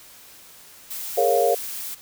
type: noise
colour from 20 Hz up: blue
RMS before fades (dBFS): -32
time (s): 0.9-1.95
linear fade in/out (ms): 10
type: chord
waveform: sine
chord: Bb minor seventh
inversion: third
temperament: equal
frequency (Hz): 415.3 / 466.2 / 554.4 / 698.5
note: Ab4 / Bb4 / Db5 / F5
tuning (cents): 0 / 0 / 0 / 0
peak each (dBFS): -24 / -21 / -22 / -21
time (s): 1.17-1.55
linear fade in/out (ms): 10
effects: white hiss -47 dBFS RMS until 2.01 s